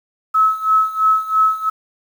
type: tone with tremolo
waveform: sine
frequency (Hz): 1293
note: E6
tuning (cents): -34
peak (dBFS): -9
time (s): 0.34-1.7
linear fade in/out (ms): 10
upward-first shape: sine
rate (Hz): 3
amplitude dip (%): 85
effects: 7-bit